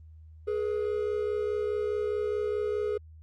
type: tone pair together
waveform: triangle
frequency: 420 / 484.8 Hz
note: G#4 / B4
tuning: +19 / -32 cents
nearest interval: major second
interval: 249 cents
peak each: -26 / -32 dBFS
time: 0.47-2.98 s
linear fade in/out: 10 ms
effects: added 79 Hz sine -47 dBFS peak until 3.22 s + Opus 32 kbps